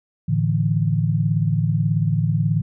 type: chord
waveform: sine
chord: A suspended fourth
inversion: none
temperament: just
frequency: 110 / 146.67 / 165 Hz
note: A2 / D3 / E3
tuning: 0 / -2 / +2 cents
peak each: -21 dBFS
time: 0.28-2.62 s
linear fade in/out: 10 ms
effects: none